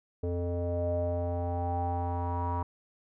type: tone with low-pass filter sweep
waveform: square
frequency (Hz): 87.31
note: F2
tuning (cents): 0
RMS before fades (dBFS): -31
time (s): 0.23-2.63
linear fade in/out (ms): 5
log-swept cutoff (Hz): 500 to 1000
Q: 8.7
effects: none